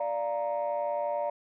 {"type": "chord", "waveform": "sine", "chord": "Bb major", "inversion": "first", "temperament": "equal", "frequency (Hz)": [587.3, 698.5, 932.3], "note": ["D5", "F5", "Bb5"], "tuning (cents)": [0, 0, 0], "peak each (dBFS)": [-29, -33, -33], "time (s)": [0, 1.3], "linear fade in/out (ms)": 5, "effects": ["tanh soft clip ceiling -22 dBFS"]}